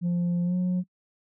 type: tone with pitch glide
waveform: sine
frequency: 174.61 to 181.29 Hz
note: F3 to F#3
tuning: 0 to -35 cents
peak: -20 dBFS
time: 0.01-0.84 s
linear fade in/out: 50 ms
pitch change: +65 cents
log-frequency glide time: 0.44-0.55 s
effects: noise-tail reverb RT60 0.1 s tail -26 dB re dry + tanh soft clip ceiling -22 dBFS